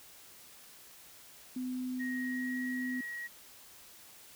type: tone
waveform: sine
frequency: 253.8 Hz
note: B3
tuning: 47 cents sharp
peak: -34 dBFS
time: 1.56-3.01 s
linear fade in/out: 5 ms
type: tone with pitch glide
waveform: sine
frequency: 1880 to 1904 Hz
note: A#6 to A#6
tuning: +14 to +36 cents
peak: -38 dBFS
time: 1.99-3.28 s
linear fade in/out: 20 ms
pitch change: +22 cents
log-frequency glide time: 2.11-2.6 s
effects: white hiss -55 dBFS RMS until 4.35 s